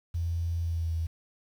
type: tone with pitch glide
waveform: sine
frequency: 84.4 to 81.86 Hz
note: E2 to E2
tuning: +41 to -12 cents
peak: -27 dBFS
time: 0.14-1.07 s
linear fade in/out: 10 ms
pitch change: -53 cents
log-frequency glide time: 0.61-0.94 s
effects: 9-bit